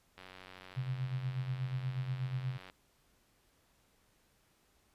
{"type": "click train", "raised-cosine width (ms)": 0.3, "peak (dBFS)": -34, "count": 235, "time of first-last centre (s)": [0.18, 2.699], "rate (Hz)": 92.9}
{"type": "tone with tremolo", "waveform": "sine", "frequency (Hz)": 129.1, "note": "C3", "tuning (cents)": -23, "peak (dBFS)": -31, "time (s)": [0.76, 2.58], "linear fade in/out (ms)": 20, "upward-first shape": "sine", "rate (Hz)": 8.3, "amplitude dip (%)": 65}
{"effects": ["pink hiss -71 dBFS RMS until 4.94 s", "resampled to 32000 Hz"]}